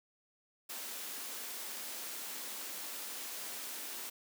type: high-pass noise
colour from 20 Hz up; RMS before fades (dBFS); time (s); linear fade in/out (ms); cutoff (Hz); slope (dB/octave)
white; -43; 0.69-4.1; 10; 200; 96
effects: none